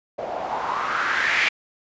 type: noise with low-pass filter sweep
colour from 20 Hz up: blue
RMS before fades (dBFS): -24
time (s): 0.18-1.49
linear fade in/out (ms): 10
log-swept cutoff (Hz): 590 to 2300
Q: 3.9
effects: resampled to 16000 Hz